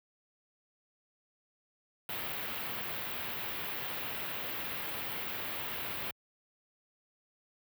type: band-stop noise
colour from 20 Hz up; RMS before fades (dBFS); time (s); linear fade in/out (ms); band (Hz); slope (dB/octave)
white; -38; 2.09-6.11; 2; 3400 to 16000; 24
effects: high-pass 60 Hz 12 dB/octave